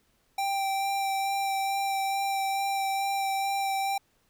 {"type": "tone with vibrato", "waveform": "square", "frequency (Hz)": 784, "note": "G5", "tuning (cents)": 0, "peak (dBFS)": -27, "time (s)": [0.38, 3.98], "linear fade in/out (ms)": 5, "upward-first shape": "sine", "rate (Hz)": 2.3, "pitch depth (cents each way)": 12, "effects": ["pink hiss -69 dBFS RMS until 4.29 s"]}